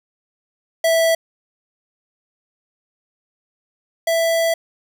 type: tone pair in turn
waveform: square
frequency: 657 / 661.6 Hz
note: E5 / E5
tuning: -6 / +6 cents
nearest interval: unison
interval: 12 cents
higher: second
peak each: -14 / -16 dBFS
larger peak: first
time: 0.84-1.15 / 4.07-4.54 s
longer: second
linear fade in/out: 5 ms
effects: none